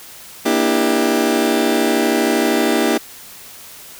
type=chord; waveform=30% pulse; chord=E half-diminished seventh; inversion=second; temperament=just; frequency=237.3 / 296.7 / 329.6 / 395.6 Hz; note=Bb3 / D4 / E4 / G4; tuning=+31 / +18 / 0 / +16 cents; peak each=-17 dBFS; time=0.45-2.98 s; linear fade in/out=10 ms; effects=white hiss -38 dBFS RMS until 3.99 s